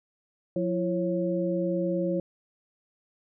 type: tone cluster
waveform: sine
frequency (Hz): 178.5 / 337.6 / 546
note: F3 / E4 / C#5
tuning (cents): +38 / +41 / -26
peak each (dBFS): -29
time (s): 0.56-2.2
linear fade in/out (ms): 2
effects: none